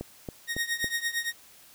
click train, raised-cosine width 2 ms, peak -21 dBFS, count 4, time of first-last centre 0.01-0.843 s, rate 3.6 Hz
sawtooth tone with tremolo, 1864.7 Hz, A#6, in tune, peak -21 dBFS, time 0.47-1.33 s, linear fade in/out 50 ms, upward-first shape triangle, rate 8.8 Hz, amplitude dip 90%
effects white hiss -54 dBFS RMS until 1.74 s

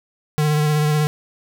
square tone with vibrato, 150.9 Hz, D3, 47 cents sharp, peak -16 dBFS, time 0.38-1.07 s, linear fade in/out 0 ms, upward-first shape triangle, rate 16 Hz, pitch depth 27 cents each way, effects none

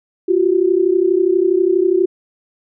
sine tone pair together, 348.9 / 381.2 Hz, F4 / G4, -2 / -48 cents, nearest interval major second, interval 154 cents, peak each -14 dBFS, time 0.28-2.06 s, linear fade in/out 10 ms, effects none

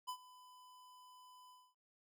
square tone with ADSR envelope, 1003 Hz, B5, 26 cents sharp, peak -40 dBFS, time 0.07-1.75 s, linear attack 22 ms, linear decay 76 ms, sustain -19 dB, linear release 250 ms, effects none

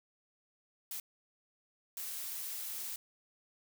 blue noise bursts at uneven times, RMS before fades -41 dBFS, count 2, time 0.91-1 / 1.97-2.96 s, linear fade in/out 2 ms, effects none

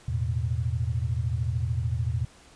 sine chord, E suspended fourth, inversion none, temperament equal, 82.41 / 110 / 123.47 Hz, E2 / A2 / B2, 0 / 0 / 0 cents, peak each -29 dBFS, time 0.08-2.25 s, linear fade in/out 5 ms, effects pink hiss -54 dBFS RMS until 2.55 s + resampled to 22050 Hz

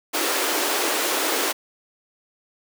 pink high-pass noise, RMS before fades -23 dBFS, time 0.13-1.53 s, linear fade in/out 20 ms, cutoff 290 Hz, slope 48 dB/octave, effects none

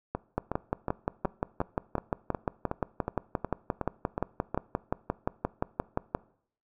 two click trains, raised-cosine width 1 ms, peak -13 / -16 dBFS, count 34 / 13, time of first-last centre 0.38-6.149 / 0.15-4.546 s, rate 5.72 / 2.73 Hz, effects noise-tail reverb RT60 0.6 s tail -21 dB re dry

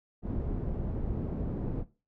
pink low-pass noise, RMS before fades -33 dBFS, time 0.22-1.85 s, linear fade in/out 50 ms, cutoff 350 Hz, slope 12 dB/octave, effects noise-tail reverb RT60 0.3 s tail -17 dB re dry

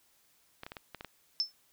clicks, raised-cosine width 0.3 ms, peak -26 dBFS, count 7, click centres 0.634 / 0.665 / 0.719 / 0.768 / 0.947 / 1.009 / 1.047 s
sine tone with exponential decay, 5290 Hz, E8, 5 cents sharp, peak -23 dBFS, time 1.4-1.52 s, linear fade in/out 0 ms, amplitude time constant 25 ms
effects white hiss -68 dBFS RMS until 1.72 s

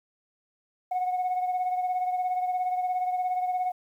sine beating tone pair, 730 / 747 Hz, F#5 / F#5, -24 / +16 cents, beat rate 17 Hz, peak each -24 / -32 dBFS, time 0.91-3.72 s, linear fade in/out 10 ms, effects tanh soft clip ceiling -22 dBFS + 10-bit

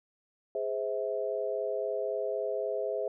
sine chord, Ab augmented, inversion none, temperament just, 415.3 / 519.1 / 648.9 Hz, Ab4 / C5 / E5, 0 / -14 / -27 cents, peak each -34 dBFS, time 0.55-3.08 s, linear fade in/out 2 ms, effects none

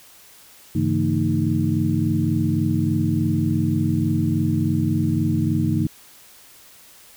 sine tone cluster, 101.2 / 141.4 / 164.9 / 227.6 / 311.3 Hz, G#2 / C#3 / E3 / A#3 / D#4, -44 / +35 / +1 / -41 / +1 cents, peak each -24 dBFS, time 0.75-5.87 s, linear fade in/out 5 ms, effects white hiss -48 dBFS RMS until 7.16 s

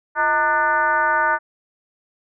sine tone with frequency modulation, 1200 Hz, D6, 37 cents sharp, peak -15 dBFS, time 0.15-1.39 s, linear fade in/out 50 ms, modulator 285 Hz, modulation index 1.7, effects none

